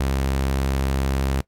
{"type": "tone", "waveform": "sawtooth", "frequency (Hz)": 67.3, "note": "C2", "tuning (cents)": 49, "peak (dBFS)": -16, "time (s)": [0, 1.41], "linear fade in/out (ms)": 5, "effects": ["noise-tail reverb RT60 0.1 s tail -22 dB re dry", "AAC 64 kbps"]}